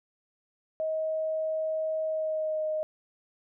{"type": "tone with pitch glide", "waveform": "sine", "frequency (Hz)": [632, 620.8], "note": ["D#5", "D#5"], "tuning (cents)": [27, -4], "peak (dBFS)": -27, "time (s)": [0.8, 2.83], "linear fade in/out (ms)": 0, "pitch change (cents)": -31, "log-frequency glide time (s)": [2.04, 2.66], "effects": []}